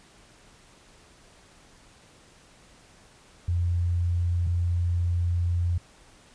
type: tone pair in turn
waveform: sine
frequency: 87 / 87 Hz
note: F2 / F2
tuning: -6 / -6 cents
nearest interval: unison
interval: 0 cents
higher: neither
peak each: -22 dBFS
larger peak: neither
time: 3.48-4.47 / 4.47-5.78 s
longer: second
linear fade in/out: 5 ms
effects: pink hiss -55 dBFS RMS until 6.34 s + resampled to 22050 Hz